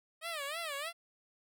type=tone with vibrato; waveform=10% pulse; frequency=615 Hz; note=D#5; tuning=20 cents flat; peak=-29 dBFS; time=0.21-0.93 s; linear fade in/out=50 ms; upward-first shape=sine; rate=3.2 Hz; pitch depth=180 cents each way; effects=none